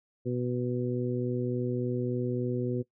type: harmonic tone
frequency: 123.47 Hz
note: B2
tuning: in tune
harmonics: 1 / 2 / 3 / 4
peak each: -32 / -33 / -32 / -37 dBFS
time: 0.25-2.83 s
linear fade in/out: 20 ms
effects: noise-tail reverb RT60 0.1 s tail -19 dB re dry